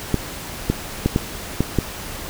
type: clicks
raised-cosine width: 3 ms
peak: -3 dBFS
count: 6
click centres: 0.143 / 0.7 / 1.06 / 1.161 / 1.606 / 1.787 s
effects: pink hiss -32 dBFS RMS until 2.29 s

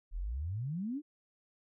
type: exponential sweep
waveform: sine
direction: up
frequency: 36.28 to 315.1 Hz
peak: -34 dBFS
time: 0.11-1.02 s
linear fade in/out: 50 ms
effects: none

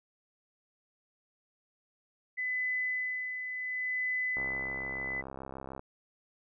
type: tone with tremolo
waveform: sine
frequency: 2008 Hz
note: B6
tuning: 28 cents sharp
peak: -29 dBFS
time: 2.37-5.22 s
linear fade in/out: 20 ms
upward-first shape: sine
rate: 0.7 Hz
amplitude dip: 50%
type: click train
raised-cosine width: 1 ms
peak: -28 dBFS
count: 96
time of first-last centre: 4.37-5.794 s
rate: 66.7 Hz
effects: none

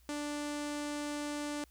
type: tone with low-pass filter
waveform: sawtooth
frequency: 293.7 Hz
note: D4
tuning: in tune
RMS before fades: -38 dBFS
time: 0.09-1.64 s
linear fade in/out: 0 ms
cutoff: 8500 Hz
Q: 1.8
effects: added 60 Hz sine -61 dBFS peak until 1.7 s + white hiss -69 dBFS RMS until 1.7 s

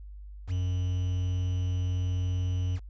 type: tone with quantisation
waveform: triangle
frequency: 91 Hz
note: F#2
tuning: 28 cents flat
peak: -24 dBFS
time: 0.47-2.8 s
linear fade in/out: 50 ms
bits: 8
effects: added 50 Hz sine -41 dBFS peak until 2.89 s + resampled to 16000 Hz

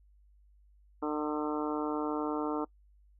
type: harmonic tone with a mistuned harmonic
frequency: 151 Hz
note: D3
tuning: 48 cents sharp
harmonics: 2 / 3 / 4 / 5 / 6 / 7 / 8 / 9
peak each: -33 / -36 / -42 / -42 / -40 / -43 / -43 / -44 dBFS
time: 1.02-2.65 s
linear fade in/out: 10 ms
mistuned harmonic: 9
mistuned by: -34 cents
effects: noise-tail reverb RT60 0.1 s tail -24 dB re dry + added 50 Hz sine -59 dBFS peak until 3.19 s

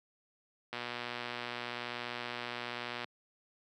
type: click train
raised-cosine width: 0.3 ms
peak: -22 dBFS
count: 281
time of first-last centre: 0.73-3.044 s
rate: 121 Hz
effects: high-pass 150 Hz 12 dB/octave

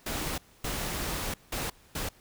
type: noise bursts at uneven times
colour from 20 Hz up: pink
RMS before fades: -33 dBFS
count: 4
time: 0.06-0.38 / 0.64-1.34 / 1.52-1.7 / 1.95-2.09 s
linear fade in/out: 5 ms
effects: pink hiss -59 dBFS RMS until 2.2 s

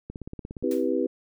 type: click train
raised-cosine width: 3 ms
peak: -23 dBFS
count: 10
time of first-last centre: 0.1-0.626 s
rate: 17.1 Hz
type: chord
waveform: sine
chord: C major seventh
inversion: none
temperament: just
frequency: 261.6 / 327 / 392.4 / 490.5 Hz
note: C4 / E4 / G4 / B4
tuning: 0 / -14 / +2 / -12 cents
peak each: -28 dBFS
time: 0.63-1.07 s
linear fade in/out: 10 ms
type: noise with exponential decay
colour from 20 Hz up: white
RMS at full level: -40 dBFS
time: 0.71-0.92 s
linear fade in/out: 2 ms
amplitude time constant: 45 ms
effects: none

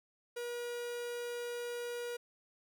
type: tone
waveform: 45% pulse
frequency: 480.1 Hz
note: B4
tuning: 49 cents flat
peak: -38 dBFS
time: 0.36-2.17 s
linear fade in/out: 10 ms
effects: 13-bit

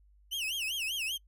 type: tone with vibrato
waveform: 40% pulse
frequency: 2870 Hz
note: F7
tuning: 47 cents sharp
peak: -31 dBFS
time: 0.31-1.18 s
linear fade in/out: 20 ms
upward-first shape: sine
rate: 5.1 Hz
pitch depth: 220 cents each way
effects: noise-tail reverb RT60 0.1 s tail -26 dB re dry + added 50 Hz sine -59 dBFS peak until 1.27 s

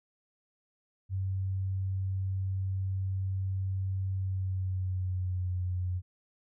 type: tone with pitch glide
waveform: sine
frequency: 95.4 to 90.72 Hz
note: G2 to F#2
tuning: -47 to -34 cents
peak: -29 dBFS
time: 1.09-6.02 s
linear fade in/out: 50 ms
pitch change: -87 cents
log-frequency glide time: 4.13-5.56 s
effects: none

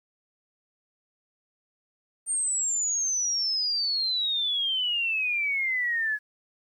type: exponential sweep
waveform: sine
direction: down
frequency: 8860 to 1683 Hz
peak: -24 dBFS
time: 2.26-6.19 s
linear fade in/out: 50 ms
effects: 10-bit

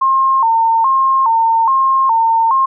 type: tone with vibrato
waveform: sine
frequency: 984 Hz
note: B5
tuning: 7 cents flat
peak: -9 dBFS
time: 0.01-2.66 s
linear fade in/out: 10 ms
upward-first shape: square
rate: 1.2 Hz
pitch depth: 140 cents each way
effects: none

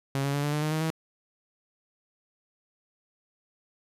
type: tone with pitch steps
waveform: sawtooth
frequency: 137.1 / 140.22 / 143.42 / 146.69 / 150.03 / 153.45 / 156.94 / 160.52 Hz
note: C#3 / C#3 / D3 / D3 / D3 / D#3 / D#3 / E3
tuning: -19 / +20 / -41 / -2 / +37 / -24 / +15 / -46 cents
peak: -22 dBFS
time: 0.15-0.902 s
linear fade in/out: 0 ms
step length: 94 ms
effects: resampled to 32000 Hz

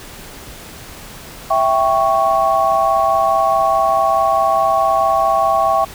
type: chord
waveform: sine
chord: C# diminished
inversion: first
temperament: equal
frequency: 659.3 / 784 / 1108.7 Hz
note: E5 / G5 / C#6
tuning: 0 / 0 / 0 cents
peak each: -16 dBFS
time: 1.5-5.85 s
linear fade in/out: 10 ms
effects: pink hiss -35 dBFS RMS until 5.94 s

